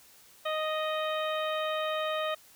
harmonic tone with a mistuned harmonic, 622.3 Hz, D#5, in tune, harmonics 1 / 2 / 3 / 4 / 5 / 6, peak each -31 / -34 / -40 / -42 / -41 / -42 dBFS, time 0.45-2.35 s, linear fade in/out 10 ms, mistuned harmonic 5, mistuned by -15 cents, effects white hiss -57 dBFS RMS until 2.55 s

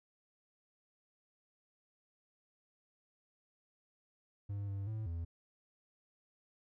triangle tone with pitch steps, 100.9 / 98.8 / 109.3 / 83.9 Hz, G#2 / G2 / A2 / E2, -49 / +14 / -11 / +31 cents, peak -35 dBFS, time 4.49-5.25 s, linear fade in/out 10 ms, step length 190 ms, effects none

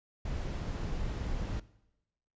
brown noise, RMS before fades -35 dBFS, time 0.25-1.6 s, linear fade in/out 5 ms, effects noise-tail reverb RT60 0.9 s tail -19 dB re dry + resampled to 16000 Hz

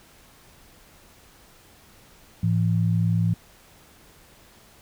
sine tone pair together, 108.2 / 168.4 Hz, A2 / E3, -29 / +37 cents, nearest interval minor sixth, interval 766 cents, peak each -21 / -22 dBFS, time 2.43-3.34 s, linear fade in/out 5 ms, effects pink hiss -53 dBFS RMS until 4.81 s

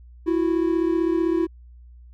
triangle tone pair together, 330.4 / 366.1 Hz, E4 / F#4, +4 / -18 cents, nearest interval major second, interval 178 cents, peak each -18 / -22 dBFS, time 0.26-1.47 s, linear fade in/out 20 ms, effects added 60 Hz sine -43 dBFS peak until 2.13 s

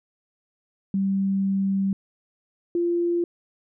sine tone pair in turn, 194.7 / 345.1 Hz, G3 / F4, -12 / -21 cents, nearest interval minor seventh, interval 991 cents, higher second, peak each -20 dBFS, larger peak neither, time 0.94-1.93 / 2.75-3.24 s, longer first, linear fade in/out 2 ms, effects none

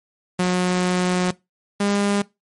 sawtooth tone pair in turn, 181.1 / 202.2 Hz, F#3 / G#3, -37 / -46 cents, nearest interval major second, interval 191 cents, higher second, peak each -13 / -14 dBFS, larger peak first, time 0.39-1.31 / 1.8-2.22 s, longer first, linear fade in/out 5 ms, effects noise-tail reverb RT60 0.2 s tail -20 dB re dry + MP3 48 kbps

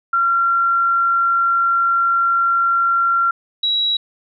sine tone pair in turn, 1372 / 3881 Hz, F6 / B7, -31 / -31 cents, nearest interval octave + tritone, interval 1800 cents, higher second, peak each -13 / -15 dBFS, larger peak first, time 0.13-3.31 / 3.63-3.97 s, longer first, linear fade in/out 5 ms, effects none

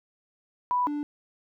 sine / triangle tone pair in turn, 987.8 / 293.7 Hz, B5 / D4, 0 / 0 cents, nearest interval octave + major sixth, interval 2100 cents, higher first, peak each -22 / -26 dBFS, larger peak first, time 0.71-0.87 / 0.87-1.03 s, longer neither, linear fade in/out 0 ms, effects none

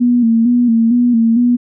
sine tone with vibrato, 235.3 Hz, A#3, 16 cents sharp, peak -8 dBFS, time 0-1.57 s, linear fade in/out 20 ms, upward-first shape square, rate 2.2 Hz, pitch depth 56 cents each way, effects none

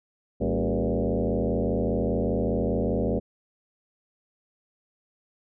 sine tone with frequency modulation, 144.2 Hz, D3, 31 cents flat, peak -22 dBFS, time 0.4-3.2 s, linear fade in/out 20 ms, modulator 85 Hz, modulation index 5.3, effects none

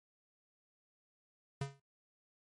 square tone with exponential decay, 138.59 Hz, C#3, in tune, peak -33 dBFS, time 1.61-1.8 s, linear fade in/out 5 ms, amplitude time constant 40 ms, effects noise-tail reverb RT60 0.1 s tail -18 dB re dry + MP3 48 kbps

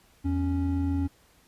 triangle tone pair together, 83.48 / 277.8 Hz, E2 / C#4, +22 / +4 cents, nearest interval octave + major sixth, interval 2082 cents, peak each -25 dBFS, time 0.24-1.08 s, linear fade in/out 20 ms, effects pink hiss -61 dBFS RMS until 1.47 s + resampled to 32000 Hz

